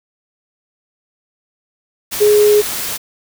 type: tone in noise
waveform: sine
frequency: 418.1 Hz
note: G#4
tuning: 12 cents sharp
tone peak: -7 dBFS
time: 2.2-2.62 s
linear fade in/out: 20 ms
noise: white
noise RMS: -22 dBFS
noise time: 2.11-2.98 s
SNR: +12 dB
effects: none